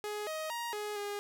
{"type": "tone with pitch steps", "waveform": "sawtooth", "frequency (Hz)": [418.6, 628, 942, 418.5, 409], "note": ["G#4", "D#5", "A#5", "G#4", "G#4"], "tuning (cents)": [14, 16, 18, 13, -26], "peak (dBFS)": -32, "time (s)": [0.04, 1.19], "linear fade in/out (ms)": 0, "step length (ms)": 230, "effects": []}